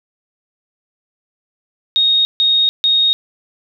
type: tone bursts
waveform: sine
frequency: 3729 Hz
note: A#7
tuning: in tune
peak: -10 dBFS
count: 3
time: 1.96-3.13 s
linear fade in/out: 0 ms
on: 290 ms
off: 150 ms
effects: none